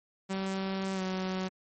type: tone with pitch glide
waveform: sawtooth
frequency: 192.1 to 187.17 Hz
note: G3 to F#3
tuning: -35 to +20 cents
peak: -27 dBFS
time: 0.29-1.49 s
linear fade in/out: 20 ms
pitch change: -45 cents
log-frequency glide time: 0.94-1.01 s
effects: MP3 32 kbps